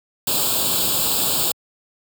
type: noise with comb filter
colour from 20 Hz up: white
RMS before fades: -20 dBFS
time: 0.27-1.52 s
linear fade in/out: 5 ms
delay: 0.25 ms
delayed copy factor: +1
effects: high-pass 80 Hz 12 dB/octave